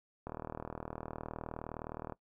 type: click train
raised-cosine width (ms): 1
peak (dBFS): -26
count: 74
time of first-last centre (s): 0.27-2.123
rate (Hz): 39.4
effects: noise-tail reverb RT60 0.1 s tail -19 dB re dry